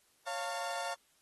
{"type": "chord", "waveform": "30% pulse", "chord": "Db augmented", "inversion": "none", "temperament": "equal with one note detuned", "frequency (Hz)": [554.4, 698.5, 902.7], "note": ["Db5", "F5", "A5"], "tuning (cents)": [0, 0, 44], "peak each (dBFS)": [-39, -36, -38], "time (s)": [0.26, 0.95], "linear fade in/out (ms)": 20, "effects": ["white hiss -70 dBFS RMS until 1.21 s", "AAC 32 kbps"]}